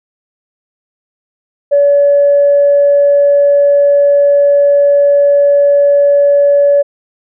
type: tone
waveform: sine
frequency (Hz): 570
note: C#5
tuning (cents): +48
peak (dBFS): -4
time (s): 1.71-6.83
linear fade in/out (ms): 20
effects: tanh soft clip ceiling 0 dBFS